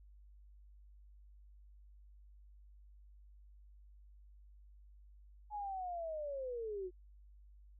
sine linear sweep, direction down, 852 to 353.8 Hz, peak -39 dBFS, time 5.5-6.91 s, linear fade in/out 50 ms, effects added 50 Hz sine -57 dBFS peak until 7.79 s

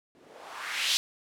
violet noise with low-pass filter sweep, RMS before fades -33 dBFS, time 0.15-0.97 s, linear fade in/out 0 ms, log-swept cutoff 270 to 4300 Hz, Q 1.9, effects none

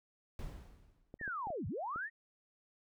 brown noise with exponential decay, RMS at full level -40 dBFS, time 0.39-1.18 s, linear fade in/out 1 ms, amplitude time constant 170 ms
clicks, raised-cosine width 2 ms, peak -35 dBFS, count 6, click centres 1.141 / 1.213 / 1.278 / 1.471 / 1.504 / 1.96 s
sine linear two-way sweep, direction down then up, 1907 to 71 to 1907 Hz, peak -37 dBFS, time 1.19-2.1 s, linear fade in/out 50 ms, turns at 1.67 s
effects none

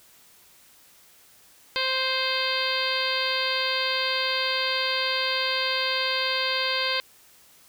harmonic tone with a mistuned harmonic, 523.3 Hz, C5, in tune, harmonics 1 / 2 / 3 / 4 / 5 / 6 / 7 / 8 / 9, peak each -32 / -32 / -32 / -32 / -32 / -32 / -32 / -32 / -32 dBFS, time 1.76-7 s, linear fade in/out 0 ms, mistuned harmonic 5, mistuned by -23 cents, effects white hiss -55 dBFS RMS until 7.68 s

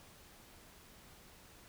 silence, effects pink hiss -59 dBFS RMS until 1.68 s

